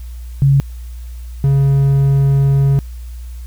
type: tone pair in turn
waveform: sine / triangle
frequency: 138.2 / 138.2 Hz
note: C#3 / C#3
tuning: -5 / -5 cents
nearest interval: unison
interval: 0 cents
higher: neither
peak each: -7 dBFS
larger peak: neither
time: 0.42-0.6 / 1.44-2.79 s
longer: second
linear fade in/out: 0 ms
effects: added 60 Hz sine -26 dBFS peak until 3.46 s + white hiss -48 dBFS RMS until 3.46 s

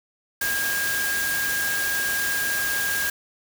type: tone in noise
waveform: sine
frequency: 1622 Hz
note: G#6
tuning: 41 cents flat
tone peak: -24 dBFS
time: 0.41-3.1 s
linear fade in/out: 5 ms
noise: white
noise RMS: -28 dBFS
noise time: 0.41-3.1 s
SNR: +1 dB
effects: none

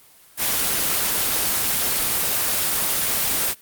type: noise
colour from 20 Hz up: white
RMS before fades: -21 dBFS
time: 0.37-3.55 s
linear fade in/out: 50 ms
effects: white hiss -51 dBFS RMS until 3.61 s + Opus 24 kbps

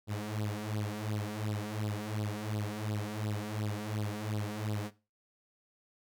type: tone with flanger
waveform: sawtooth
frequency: 105.8 Hz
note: G#2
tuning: 33 cents sharp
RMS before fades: -36 dBFS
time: 0.07-4.91 s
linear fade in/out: 50 ms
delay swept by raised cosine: 0.22 to 4.32 ms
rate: 2.8 Hz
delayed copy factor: +0.85
effects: noise-tail reverb RT60 0.3 s tail -18 dB re dry

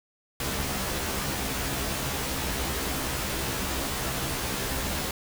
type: noise with comb filter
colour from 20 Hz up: pink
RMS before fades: -30 dBFS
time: 0.4-5.11 s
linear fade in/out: 2 ms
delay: 15 ms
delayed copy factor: +0.95
effects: none

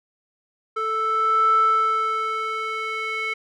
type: tone with band-pass filter sweep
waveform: square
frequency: 440 Hz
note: A4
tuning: in tune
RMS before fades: -22 dBFS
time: 0.76-3.34 s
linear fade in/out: 10 ms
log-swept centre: 1100 to 2000 Hz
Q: 7.6
effects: none

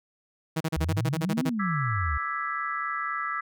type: tone bursts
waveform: sawtooth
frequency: 160 Hz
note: D#3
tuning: 49 cents sharp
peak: -21 dBFS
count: 12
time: 0.56-1.498 s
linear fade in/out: 10 ms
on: 47 ms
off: 34 ms
type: exponential two-way sweep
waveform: sine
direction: up then down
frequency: 68.2 to 269.7 to 68.2 Hz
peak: -26 dBFS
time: 0.76-2.18 s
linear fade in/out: 10 ms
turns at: 1.45 s
type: chord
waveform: sine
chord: E dominant seventh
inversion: third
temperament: equal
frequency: 1174.7 / 1318.5 / 1661.2 / 1975.5 Hz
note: D6 / E6 / G#6 / B6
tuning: 0 / 0 / 0 / 0 cents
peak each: -34 / -31 / -35 / -35 dBFS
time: 1.59-3.41 s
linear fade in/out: 10 ms
effects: none

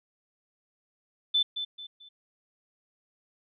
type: tone with echo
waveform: sine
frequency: 3520 Hz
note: A7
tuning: in tune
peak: -21 dBFS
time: 1.34-1.43 s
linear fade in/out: 10 ms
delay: 220 ms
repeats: 3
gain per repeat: -9 dB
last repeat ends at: 2.09 s
effects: none

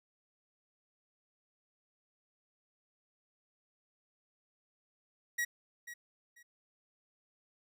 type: tone with echo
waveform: 45% pulse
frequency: 1910 Hz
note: A#6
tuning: 42 cents sharp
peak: -31 dBFS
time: 5.38-5.45 s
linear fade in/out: 10 ms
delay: 490 ms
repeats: 2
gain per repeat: -13 dB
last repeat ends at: 6.43 s
effects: none

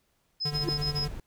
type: tone bursts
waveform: sine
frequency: 5100 Hz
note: D#8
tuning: 42 cents sharp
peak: -28 dBFS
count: 5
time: 0.4-1.058 s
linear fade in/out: 20 ms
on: 110 ms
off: 27 ms
type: tone with tremolo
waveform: square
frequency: 147.1 Hz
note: D3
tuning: 3 cents sharp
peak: -30 dBFS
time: 0.45-1.08 s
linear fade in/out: 5 ms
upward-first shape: sine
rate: 12 Hz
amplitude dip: 50%
type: noise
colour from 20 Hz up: brown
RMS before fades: -38 dBFS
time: 0.52-1.2 s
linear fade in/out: 2 ms
type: tone with exponential growth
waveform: triangle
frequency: 344.2 Hz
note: F4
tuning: 25 cents flat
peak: -20 dBFS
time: 0.61-0.69 s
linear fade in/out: 0 ms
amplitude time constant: 17 ms
effects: pink hiss -72 dBFS RMS until 1.26 s

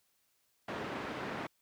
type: band-pass noise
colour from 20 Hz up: pink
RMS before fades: -40 dBFS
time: 0.68-1.47 s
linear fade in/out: 5 ms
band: 200 to 2100 Hz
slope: 12 dB/octave
effects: white hiss -75 dBFS RMS until 1.61 s

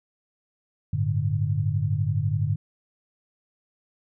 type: chord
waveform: sine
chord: G suspended second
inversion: none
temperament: equal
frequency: 98 / 110 / 146.83 Hz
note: G2 / A2 / D3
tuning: 0 / 0 / 0 cents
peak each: -26 dBFS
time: 0.93-2.56 s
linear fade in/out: 5 ms
effects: none

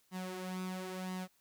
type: tone with flanger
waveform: sawtooth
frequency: 185 Hz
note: F#3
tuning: in tune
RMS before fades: -41 dBFS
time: 0.11-1.28 s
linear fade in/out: 50 ms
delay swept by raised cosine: 1 to 4.6 ms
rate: 0.98 Hz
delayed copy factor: +0.6
effects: white hiss -72 dBFS RMS until 1.4 s

